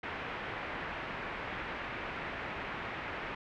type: low-pass noise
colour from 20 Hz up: white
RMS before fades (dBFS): -40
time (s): 0.03-3.35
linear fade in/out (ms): 5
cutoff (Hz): 2300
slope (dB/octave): 24
effects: none